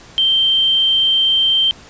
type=tone; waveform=sine; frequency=3136 Hz; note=G7; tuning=in tune; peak=-11 dBFS; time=0.18-1.71 s; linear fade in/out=0 ms; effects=pink hiss -41 dBFS RMS until 1.89 s + resampled to 16000 Hz